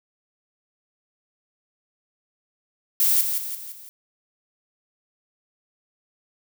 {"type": "noise with echo", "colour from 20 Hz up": "violet", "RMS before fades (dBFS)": -19, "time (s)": [3, 3.21], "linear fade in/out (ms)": 0, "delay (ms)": 170, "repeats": 4, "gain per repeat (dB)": -6, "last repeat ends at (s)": 3.89, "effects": []}